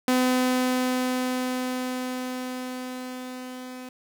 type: tone with level ramp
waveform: sawtooth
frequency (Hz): 253.7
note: B3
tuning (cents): +47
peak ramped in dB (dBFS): -15 to -33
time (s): 0.08-3.89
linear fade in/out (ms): 2
effects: 9-bit